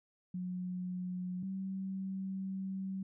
sine tone pair in turn, 181.5 / 191.44 Hz, F#3 / G3, -33 / -41 cents, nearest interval minor second, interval 92 cents, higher second, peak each -36 / -36 dBFS, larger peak neither, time 0.34-1.43 / 1.43-3.03 s, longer second, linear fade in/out 5 ms, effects none

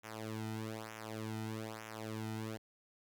sawtooth tone with flanger, 110 Hz, A2, in tune, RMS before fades -43 dBFS, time 0.03-2.58 s, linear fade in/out 20 ms, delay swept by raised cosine 0.22 to 1.82 ms, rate 1.1 Hz, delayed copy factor -0.9, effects none

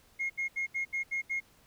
sine tone bursts, 2149 Hz, C7, 46 cents sharp, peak -28 dBFS, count 7, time 0.19-1.404 s, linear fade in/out 20 ms, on 110 ms, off 74 ms, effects tanh soft clip ceiling -27 dBFS + pink hiss -63 dBFS RMS until 1.66 s

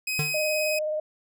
sawtooth tone, 2523 Hz, D#7, 23 cents sharp, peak -23 dBFS, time 0.07-0.79 s, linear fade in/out 5 ms
square tone with exponential decay, 149.9 Hz, D3, 36 cents sharp, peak -23 dBFS, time 0.19-0.41 s, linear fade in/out 2 ms, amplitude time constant 47 ms
sine tone with vibrato, 614 Hz, D#5, 23 cents flat, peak -25 dBFS, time 0.34-1 s, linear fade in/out 5 ms, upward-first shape triangle, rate 19 Hz, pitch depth 26 cents each way
effects none

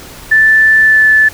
sine tone with pitch glide, 1760 to 1743.8 Hz, A6 to A6, 0 to -16 cents, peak -4 dBFS, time 0.31-1.29 s, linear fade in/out 10 ms, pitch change -16 cents, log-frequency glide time 0.8-1.08 s, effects pink hiss -32 dBFS RMS until 1.33 s

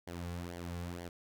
sawtooth tone with flanger, 86.9 Hz, F2, 8 cents flat, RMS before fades -42 dBFS, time 0.07-1.09 s, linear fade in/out 5 ms, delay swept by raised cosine 0.77 to 3.27 ms, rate 2.1 Hz, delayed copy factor -0.7, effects none

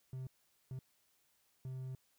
triangle tone bursts at uneven times, 130 Hz, C3, 11 cents flat, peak -39 dBFS, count 3, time 0.13-0.27 / 0.71-0.79 / 1.65-1.95 s, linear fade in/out 2 ms, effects white hiss -75 dBFS RMS until 2.18 s

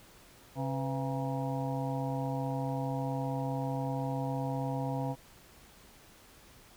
harmonic tone with a mistuned harmonic, 135.4 Hz, C#3, 40 cents flat, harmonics 1 / 2 / 4 / 5 / 6 / 7, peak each -34 / -37 / -40 / -41 / -42 / -42 dBFS, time 0.55-5.16 s, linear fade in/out 50 ms, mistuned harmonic 4, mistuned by -130 cents, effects pink hiss -57 dBFS RMS until 6.76 s

